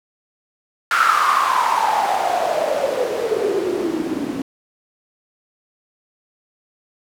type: noise with band-pass filter sweep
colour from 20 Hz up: white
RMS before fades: -19 dBFS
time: 0.91-4.42 s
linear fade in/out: 2 ms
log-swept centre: 1400 to 260 Hz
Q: 8.6
effects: none